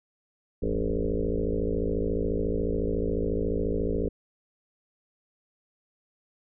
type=tone with frequency modulation; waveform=sine; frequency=233.1 Hz; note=A#3; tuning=in tune; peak=-24 dBFS; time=0.62-4.09 s; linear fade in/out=10 ms; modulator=54.1 Hz; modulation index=4.9; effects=none